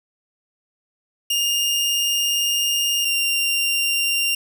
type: tone pair in turn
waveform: sawtooth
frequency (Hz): 2823 / 2781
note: F7 / F7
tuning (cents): +18 / -8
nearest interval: unison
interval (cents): 26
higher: first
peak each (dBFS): -15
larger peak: neither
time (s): 1.3-3.05 / 3.05-4.35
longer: first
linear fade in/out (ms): 5
effects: none